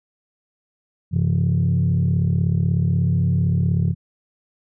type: tone cluster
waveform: sine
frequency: 95.1 / 131.9 / 168 Hz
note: F#2 / C3 / E3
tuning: +48 / +14 / +33 cents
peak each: -19 dBFS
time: 1.11-3.95 s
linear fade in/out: 50 ms
effects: tanh soft clip ceiling -11 dBFS